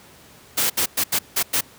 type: noise bursts at uneven times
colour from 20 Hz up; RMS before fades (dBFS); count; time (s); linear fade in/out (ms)
white; -20; 6; 0.57-0.7 / 0.77-0.86 / 0.97-1.04 / 1.12-1.19 / 1.36-1.43 / 1.53-1.61; 10
effects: pink hiss -48 dBFS RMS until 1.78 s + high-pass 80 Hz 12 dB/octave